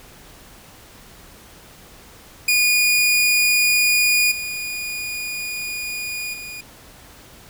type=tone with level steps; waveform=sawtooth; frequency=2448 Hz; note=D#7; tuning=29 cents flat; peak=-11 / -22 / -28 dBFS; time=2.48-6.61 s; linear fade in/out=5 ms; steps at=4.31 / 6.33 s; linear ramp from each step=10 ms; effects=pink hiss -45 dBFS RMS until 7.49 s